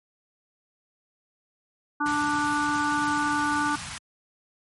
harmonic tone, 294.3 Hz, D4, 4 cents sharp, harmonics 1 / 3 / 4 / 5, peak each -28 / -28 / -28 / -28 dBFS, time 2-3.76 s, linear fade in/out 10 ms
pink band-stop noise, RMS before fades -35 dBFS, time 2.06-3.98 s, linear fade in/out 0 ms, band 190 to 870 Hz, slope 24 dB/octave
effects high-pass 100 Hz 12 dB/octave + MP3 48 kbps

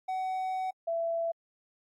triangle / sine tone pair in turn, 751 / 667.9 Hz, F#5 / E5, +26 / +23 cents, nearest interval major second, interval 203 cents, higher first, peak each -28 dBFS, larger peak neither, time 0.08-0.71 / 0.87-1.32 s, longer first, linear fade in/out 10 ms, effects AAC 64 kbps

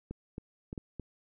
clicks, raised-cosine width 3 ms, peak -26 dBFS, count 5, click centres 0.11 / 0.381 / 0.729 / 0.778 / 0.997 s, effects none

